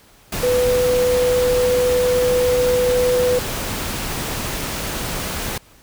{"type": "tone in noise", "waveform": "sine", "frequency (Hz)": 497.4, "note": "B4", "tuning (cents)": 12, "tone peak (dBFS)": -14, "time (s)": [0.43, 3.39], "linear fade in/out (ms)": 5, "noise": "pink", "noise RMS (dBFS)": -25, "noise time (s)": [0.32, 5.58], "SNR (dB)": 8, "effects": ["pink hiss -50 dBFS RMS until 5.82 s"]}